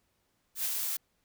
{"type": "noise with ADSR envelope", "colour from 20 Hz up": "blue", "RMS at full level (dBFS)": -30, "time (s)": [0.55, 0.97], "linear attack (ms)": 97, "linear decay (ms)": 29, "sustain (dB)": -3, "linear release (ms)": 8, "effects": ["pink hiss -75 dBFS RMS until 1.24 s"]}